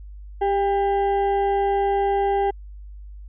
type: ring-modulated tone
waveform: triangle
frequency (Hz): 598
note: D5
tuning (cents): +31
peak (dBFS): -13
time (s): 0.41-2.51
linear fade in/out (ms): 10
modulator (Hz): 202
effects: added 50 Hz sine -36 dBFS peak until 3.28 s + resampled to 8000 Hz